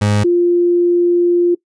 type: tone pair in turn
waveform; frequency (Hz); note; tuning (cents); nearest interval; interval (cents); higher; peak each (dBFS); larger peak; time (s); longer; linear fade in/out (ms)
30% pulse / sine; 103.83 / 349.2; G#2 / F4; 0 / 0; octave + major sixth; 2100; second; -9; neither; 0.01-0.24 / 0.24-1.55; second; 10
effects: noise-tail reverb RT60 0.1 s tail -21 dB re dry + resampled to 22050 Hz

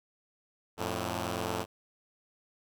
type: tone pair together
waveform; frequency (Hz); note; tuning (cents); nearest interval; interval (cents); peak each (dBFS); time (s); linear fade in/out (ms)
5% pulse; 88.51 / 110.3; F2 / A2; +24 / +5; major third; 381; -23 / -24; 0.77-1.66; 50
effects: none

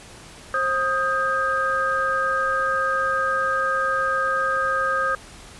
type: tone cluster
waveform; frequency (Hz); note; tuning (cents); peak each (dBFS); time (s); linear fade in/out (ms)
sine; 532 / 1247 / 1595; C5 / D#6 / G6; +29 / +3 / +30; -27 / -22 / -24; 0.54-5.15; 2
effects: pink hiss -43 dBFS RMS until 5.59 s + resampled to 24000 Hz

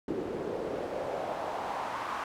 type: noise with band-pass filter sweep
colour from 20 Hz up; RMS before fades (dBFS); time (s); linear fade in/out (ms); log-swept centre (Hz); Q
pink; -35; 0.08-2.24; 2; 350 to 1100; 2.5
effects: none

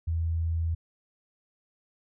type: tone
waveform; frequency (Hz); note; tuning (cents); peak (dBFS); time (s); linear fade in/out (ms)
sine; 82.41; E2; 0; -25; 0.07-0.75; 10
effects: none

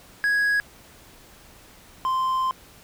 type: tone pair in turn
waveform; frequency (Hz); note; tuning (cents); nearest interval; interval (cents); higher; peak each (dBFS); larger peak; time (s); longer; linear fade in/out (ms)
triangle; 1661.2 / 1041.4; G#6 / C6; 0 / -8; minor sixth; 808; first; -17 / -19; first; 0.24-0.6 / 2.05-2.51; second; 0
effects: pink hiss -50 dBFS RMS until 2.83 s

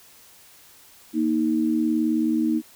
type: tone pair together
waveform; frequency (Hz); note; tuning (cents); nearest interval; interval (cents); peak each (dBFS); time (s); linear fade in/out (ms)
sine; 234.5 / 313.4; A#3 / D#4; +11 / +13; perfect fourth; 502; -23 / -21; 1.13-2.62; 50
effects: white hiss -51 dBFS RMS until 2.75 s

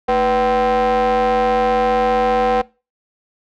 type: ring-modulated tone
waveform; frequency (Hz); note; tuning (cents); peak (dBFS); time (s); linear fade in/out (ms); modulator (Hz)
square; 135.3; C#3; -42; -11; 0.08-2.62; 10; 629
effects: noise-tail reverb RT60 0.3 s tail -23 dB re dry + low-pass 3000 Hz 12 dB/octave

